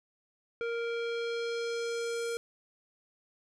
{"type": "tone with low-pass filter sweep", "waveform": "square", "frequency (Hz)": 466.2, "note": "A#4", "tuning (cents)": 0, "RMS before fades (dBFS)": -34, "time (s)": [0.61, 2.37], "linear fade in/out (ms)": 0, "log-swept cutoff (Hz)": [2200, 9700], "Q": 1.4, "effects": []}